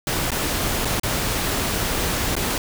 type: noise with dropouts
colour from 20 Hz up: pink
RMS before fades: -23 dBFS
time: 0.07-2.58 s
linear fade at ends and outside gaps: 2 ms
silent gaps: 0.306-0.317 / 0.849-0.853 / 0.998-1.033 / 2.354-2.365 s
effects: none